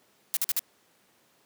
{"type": "noise bursts", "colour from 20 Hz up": "blue", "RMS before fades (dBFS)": -26, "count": 4, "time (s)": [0.34, 0.593], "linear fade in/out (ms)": 0, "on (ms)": 28, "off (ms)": 47, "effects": ["pink hiss -64 dBFS RMS until 1.45 s", "high-pass 200 Hz 12 dB/octave"]}